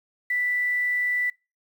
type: tone with quantisation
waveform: sine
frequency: 1975.5 Hz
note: B6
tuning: in tune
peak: -22 dBFS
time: 0.3-1.3 s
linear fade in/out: 5 ms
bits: 8
effects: noise-tail reverb RT60 0.3 s tail -26 dB re dry